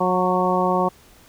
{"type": "harmonic tone with a mistuned harmonic", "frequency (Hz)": 182.3, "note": "F#3", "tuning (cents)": -25, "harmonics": [1, 2, 3, 4, 5, 6], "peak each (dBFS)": [-24, -24, -24, -24, -24, -24], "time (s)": [0, 0.89], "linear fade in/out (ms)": 10, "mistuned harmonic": 6, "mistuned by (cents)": 22, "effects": ["pink hiss -51 dBFS RMS until 1.28 s"]}